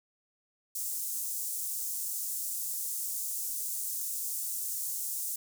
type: high-pass noise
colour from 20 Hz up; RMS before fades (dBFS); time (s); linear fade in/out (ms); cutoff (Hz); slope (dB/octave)
pink; -35; 0.75-5.36; 5; 7300; 24
effects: none